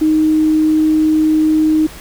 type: tone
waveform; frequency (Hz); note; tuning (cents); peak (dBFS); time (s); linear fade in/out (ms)
sine; 311.4; D#4; +2; -9; 0.01-1.87; 10
effects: added 50 Hz sine -38 dBFS peak until 2 s + pink hiss -35 dBFS RMS until 2 s